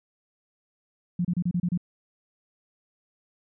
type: tone bursts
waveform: sine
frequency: 176 Hz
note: F3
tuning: 14 cents sharp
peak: -22 dBFS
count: 7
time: 1.19-1.776 s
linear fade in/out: 5 ms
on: 58 ms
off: 30 ms
effects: none